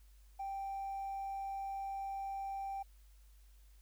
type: tone with hard clipping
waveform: triangle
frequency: 784 Hz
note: G5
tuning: in tune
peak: -38 dBFS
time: 0.39-2.83 s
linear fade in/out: 10 ms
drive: 2 dB
effects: added 50 Hz sine -58 dBFS peak until 3.81 s + white hiss -72 dBFS RMS until 3.81 s